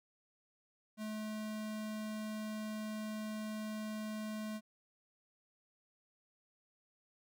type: tone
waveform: square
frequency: 215.2 Hz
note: A3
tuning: 38 cents flat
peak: -40 dBFS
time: 0.97-4.61 s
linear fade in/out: 50 ms
effects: none